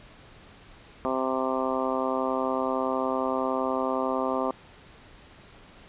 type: harmonic tone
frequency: 130.81 Hz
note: C3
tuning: in tune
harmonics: 2 / 3 / 4 / 5 / 6 / 7 / 8 / 9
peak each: -31 / -33 / -31 / -32 / -36 / -35 / -34 / -34 dBFS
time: 1.05-4.51 s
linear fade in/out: 0 ms
effects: pink hiss -51 dBFS RMS until 5.88 s + resampled to 8000 Hz